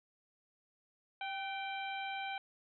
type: harmonic tone with a mistuned harmonic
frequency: 784 Hz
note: G5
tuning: in tune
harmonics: 1 / 2 / 3 / 4 / 5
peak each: -40 / -46 / -44 / -48 / -53 dBFS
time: 1.21-2.38 s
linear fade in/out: 2 ms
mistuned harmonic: 2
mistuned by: -53 cents
effects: none